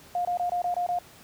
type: tone bursts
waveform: sine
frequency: 709 Hz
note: F5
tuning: 26 cents sharp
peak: -24 dBFS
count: 7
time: 0.15-0.988 s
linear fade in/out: 2 ms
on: 100 ms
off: 23 ms
effects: pink hiss -51 dBFS RMS until 1.23 s + high-pass 60 Hz 12 dB/octave